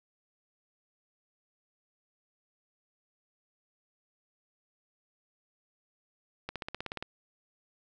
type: accelerating click train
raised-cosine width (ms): 0.3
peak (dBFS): -20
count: 10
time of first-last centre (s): 6.49-7.025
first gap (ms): 67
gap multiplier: 0.97
effects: none